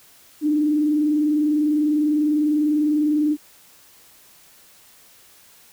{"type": "tone with vibrato", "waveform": "sine", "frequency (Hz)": 300, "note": "D4", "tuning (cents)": 37, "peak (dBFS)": -16, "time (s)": [0.41, 3.37], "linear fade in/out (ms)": 50, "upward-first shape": "square", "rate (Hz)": 20, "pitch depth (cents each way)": 44, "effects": ["white hiss -51 dBFS RMS until 5.72 s"]}